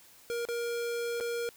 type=tone with dropouts; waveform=square; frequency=471.5 Hz; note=A#4; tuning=20 cents sharp; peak=-32 dBFS; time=0.3-1.49 s; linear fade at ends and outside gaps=0 ms; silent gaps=0.452-0.487 / 1.201-1.208 s; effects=white hiss -57 dBFS RMS until 1.56 s